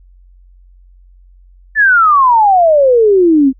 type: exponential sweep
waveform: sine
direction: down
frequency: 1786 to 256.6 Hz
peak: -5 dBFS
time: 1.75-3.53 s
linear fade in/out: 50 ms
effects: added 45 Hz sine -40 dBFS peak until 3.59 s